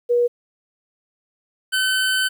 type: tone pair in turn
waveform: sine / 25% pulse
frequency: 481.7 / 1524.5 Hz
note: B4 / G6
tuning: -43 / -49 cents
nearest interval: octave + minor sixth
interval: 1994 cents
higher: second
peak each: -14 dBFS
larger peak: neither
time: 0.09-0.28 / 1.72-2.29 s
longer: second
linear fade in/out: 20 ms
effects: 9-bit